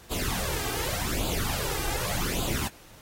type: noise with flanger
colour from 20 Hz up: pink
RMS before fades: -30 dBFS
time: 0.1-2.69 s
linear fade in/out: 20 ms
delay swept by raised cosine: 0.26 to 2.56 ms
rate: 0.86 Hz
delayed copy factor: +0.8
effects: pink hiss -52 dBFS RMS until 3.01 s + AAC 48 kbps